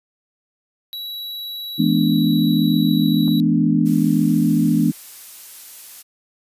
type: tone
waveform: square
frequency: 3908 Hz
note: B7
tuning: 19 cents flat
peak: -28 dBFS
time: 0.93-3.4 s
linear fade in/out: 0 ms
type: chord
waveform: sine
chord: E dominant seventh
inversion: none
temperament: equal with one note detuned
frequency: 164.81 / 212.5 / 246.9 / 293.7 Hz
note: E3 / G#3 / B3 / D4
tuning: 0 / +40 / 0 / 0 cents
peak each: -19 dBFS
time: 1.78-4.92 s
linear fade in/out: 20 ms
type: clicks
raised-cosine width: 1 ms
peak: -27 / -26 dBFS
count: 2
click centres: 3.277 / 3.282 s
type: noise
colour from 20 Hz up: blue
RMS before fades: -37 dBFS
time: 3.85-6.03 s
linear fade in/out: 20 ms
effects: resampled to 32000 Hz